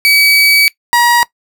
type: tone pair in turn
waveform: 30% pulse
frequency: 2279 / 954.6 Hz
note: C#7 / A#5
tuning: +47 / +41 cents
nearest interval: octave + minor third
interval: 1506 cents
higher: first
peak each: -4 dBFS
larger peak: neither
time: 0.05-0.68 / 0.93-1.23 s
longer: first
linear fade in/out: 0 ms
effects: noise-tail reverb RT60 0.1 s tail -20 dB re dry